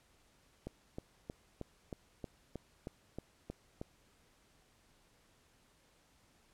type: click train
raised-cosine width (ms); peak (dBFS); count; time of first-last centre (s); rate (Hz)
2; -28; 11; 0.67-3.815; 3.18
effects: pink hiss -69 dBFS RMS until 6.53 s + low-pass 11000 Hz 12 dB/octave